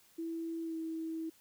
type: tone with pitch glide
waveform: sine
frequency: 329.6 to 323.4 Hz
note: E4 to E4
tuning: 0 to -33 cents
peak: -36 dBFS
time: 0.18-1.3 s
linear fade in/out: 10 ms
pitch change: -33 cents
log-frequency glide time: 0.63-0.76 s
effects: white hiss -65 dBFS RMS until 1.4 s